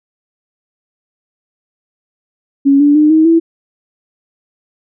sine tone with pitch steps, 277.7 / 290 / 302.8 / 316.2 / 330.2 Hz, C#4 / D4 / D#4 / D#4 / E4, +3 / -22 / -47 / +28 / +3 cents, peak -5 dBFS, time 2.65-3.4 s, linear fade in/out 20 ms, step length 150 ms, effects none

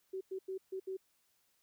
sine tone bursts at uneven times, 380 Hz, F#4, 46 cents sharp, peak -37 dBFS, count 5, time 0.13-0.21 / 0.31-0.39 / 0.48-0.58 / 0.72-0.8 / 0.87-0.97 s, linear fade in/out 10 ms, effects white hiss -75 dBFS RMS until 1.62 s

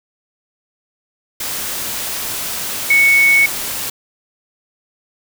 sine tone in noise, 2217 Hz, C#7, in tune, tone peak -8 dBFS, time 2.9-3.46 s, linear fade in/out 5 ms, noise white, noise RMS -23 dBFS, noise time 1.4-3.9 s, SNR +12 dB, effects none

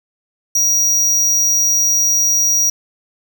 square tone, 5750 Hz, F8, 50 cents sharp, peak -12 dBFS, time 0.55-2.7 s, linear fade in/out 5 ms, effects 7-bit

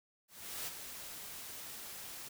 white noise with ADSR envelope, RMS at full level -40 dBFS, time 0.28-2.29 s, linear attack 390 ms, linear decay 26 ms, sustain -7 dB, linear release 12 ms, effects none

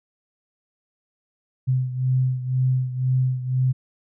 sine beating tone pair, 128.3 / 130.3 Hz, C3 / C3, -34 / -7 cents, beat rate 2 Hz, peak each -20 / -25 dBFS, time 1.67-3.73 s, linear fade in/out 20 ms, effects none

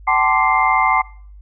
sine tone cluster, 763 / 877 / 1039 / 1172 / 2098 Hz, G5 / A5 / C6 / D6 / C7, -47 / -6 / -12 / -4 / +4 cents, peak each -19 dBFS, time 0.07-1.02 s, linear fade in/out 10 ms, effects noise-tail reverb RT60 0.5 s tail -22 dB re dry + added 50 Hz sine -37 dBFS peak until 1.41 s

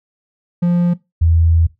triangle / sine tone pair in turn, 174.61 / 82.62 Hz, F3 / E2, 0 / +4 cents, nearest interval octave + minor second, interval 1296 cents, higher first, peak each -9 dBFS, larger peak neither, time 0.62-0.94 / 1.21-1.67 s, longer second, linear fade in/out 10 ms, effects noise-tail reverb RT60 0.2 s tail -19 dB re dry

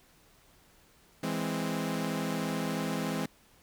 sawtooth chord, E augmented, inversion none, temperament equal, 164.81 / 207.7 / 261.6 Hz, E3 / G#3 / B#3, 0 / 0 / 0 cents, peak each -31 dBFS, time 1.23-3.26 s, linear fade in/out 5 ms, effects pink hiss -62 dBFS RMS until 3.62 s

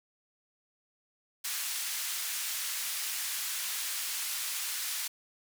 white band-pass noise, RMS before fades -35 dBFS, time 1.44-5.08 s, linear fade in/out 10 ms, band 1500 to 14000 Hz, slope 12 dB/octave, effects none

